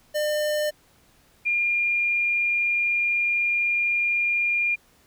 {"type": "tone pair in turn", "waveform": ["square", "sine"], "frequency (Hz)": [602, 2408], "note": ["D5", "D7"], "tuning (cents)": [43, 43], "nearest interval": "2 octaves", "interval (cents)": 2400, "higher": "second", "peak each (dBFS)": [-23, -20], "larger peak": "second", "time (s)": [[0.14, 0.71], [1.45, 4.76]], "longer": "second", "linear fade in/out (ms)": 20, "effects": ["pink hiss -59 dBFS RMS until 5.06 s"]}